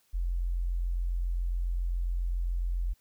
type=tone; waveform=sine; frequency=43.65 Hz; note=F1; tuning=in tune; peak=-27 dBFS; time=0.13-2.94 s; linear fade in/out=20 ms; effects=white hiss -69 dBFS RMS until 3 s